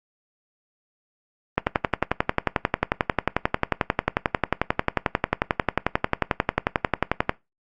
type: click train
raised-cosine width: 0.5 ms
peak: -3 dBFS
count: 65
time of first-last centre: 1.58-7.294 s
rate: 11.2 Hz
effects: noise-tail reverb RT60 0.2 s tail -20 dB re dry + Opus 32 kbps